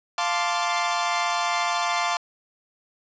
sawtooth chord, D minor seventh, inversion first, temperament equal with one note detuned, 698.5 / 880 / 1046.5 / 1168.6 Hz, F5 / A5 / C6 / D6, 0 / 0 / 0 / -9 cents, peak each -23 / -25 / -24 / -25 dBFS, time 0.18-2.17 s, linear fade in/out 2 ms, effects resampled to 16000 Hz + 9-bit

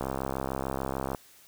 click train, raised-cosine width 1 ms, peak -17 dBFS, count 77, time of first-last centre 0.01-1.148 s, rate 66.8 Hz, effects white hiss -56 dBFS RMS until 1.47 s

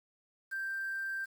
sine tone with quantisation, 1574 Hz, G6, 7 cents sharp, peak -34 dBFS, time 0.51-1.26 s, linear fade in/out 20 ms, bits 9, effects none

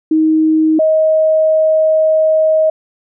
sine tone pair in turn, 314.8 / 630 Hz, D#4 / D#5, +20 / +21 cents, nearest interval octave, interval 1201 cents, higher second, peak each -8 dBFS, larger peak neither, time 0.11-0.79 / 0.79-2.7 s, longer second, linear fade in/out 5 ms, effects none

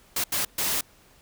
white noise bursts at uneven times, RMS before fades -26 dBFS, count 3, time 0.16-0.24 / 0.32-0.45 / 0.58-0.81 s, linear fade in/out 5 ms, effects pink hiss -57 dBFS RMS until 1.21 s

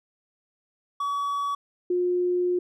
triangle / sine tone pair in turn, 1135 / 357.5 Hz, C#6 / F4, +41 / +41 cents, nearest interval octave + minor sixth, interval 2000 cents, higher first, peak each -23 / -21 dBFS, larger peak second, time 1-1.55 / 1.9-2.59 s, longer second, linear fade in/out 5 ms, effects none

